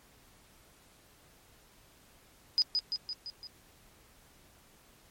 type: tone with echo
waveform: sine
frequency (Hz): 4978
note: D#8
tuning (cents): 0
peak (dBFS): -22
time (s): 2.58-2.62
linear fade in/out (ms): 0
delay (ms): 170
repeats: 5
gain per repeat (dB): -4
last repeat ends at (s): 3.47
effects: pink hiss -61 dBFS RMS until 5.1 s + MP3 64 kbps